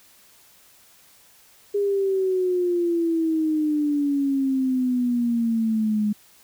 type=exponential sweep; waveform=sine; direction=down; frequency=408.7 to 207.7 Hz; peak=-19 dBFS; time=1.74-6.13 s; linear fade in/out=10 ms; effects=white hiss -54 dBFS RMS until 6.43 s